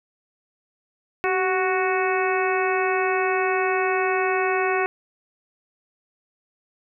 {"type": "harmonic tone with a mistuned harmonic", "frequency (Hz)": 370, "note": "F#4", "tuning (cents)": 0, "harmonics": [1, 2, 3, 4, 5, 6, 7], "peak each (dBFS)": [-23, -26, -28, -29, -30, -31, -31], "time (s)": [1.24, 4.86], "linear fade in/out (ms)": 0, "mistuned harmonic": 1, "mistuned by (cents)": 53, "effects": []}